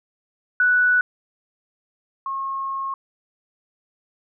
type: tone pair in turn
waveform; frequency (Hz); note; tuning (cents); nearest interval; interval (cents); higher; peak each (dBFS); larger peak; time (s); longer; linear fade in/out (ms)
sine; 1480 / 1083.4; F#6 / C#6; 0 / -40; perfect fourth; 540; first; -14 / -24; first; 0.6-1.01 / 2.26-2.94; second; 2
effects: none